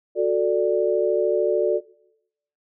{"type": "chord", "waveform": "sine", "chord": "D major", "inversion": "first", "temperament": "just", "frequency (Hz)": [367.1, 440.5, 587.3], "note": ["F#4", "A4", "D5"], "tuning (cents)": [-14, 2, 0], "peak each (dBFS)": -22, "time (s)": [0.15, 1.81], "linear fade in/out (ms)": 50, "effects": ["noise-tail reverb RT60 0.8 s tail -21 dB re dry"]}